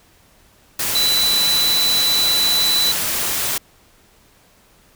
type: tone in noise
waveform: sine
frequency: 3977 Hz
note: B7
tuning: 11 cents sharp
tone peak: -15 dBFS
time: 0.95-2.92 s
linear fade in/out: 5 ms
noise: white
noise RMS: -21 dBFS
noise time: 0.79-3.58 s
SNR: +3 dB
effects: pink hiss -53 dBFS RMS until 4.95 s